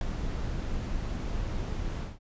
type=noise with ADSR envelope; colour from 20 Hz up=brown; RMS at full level=-22 dBFS; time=0.01-2.19 s; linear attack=3 ms; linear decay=3 ms; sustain=-10 dB; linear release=190 ms; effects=resampled to 16000 Hz